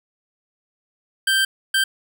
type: tone bursts at uneven times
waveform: 25% pulse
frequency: 1568 Hz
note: G6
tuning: in tune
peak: -12 dBFS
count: 2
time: 1.27-1.45 / 1.74-1.84 s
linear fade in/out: 5 ms
effects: none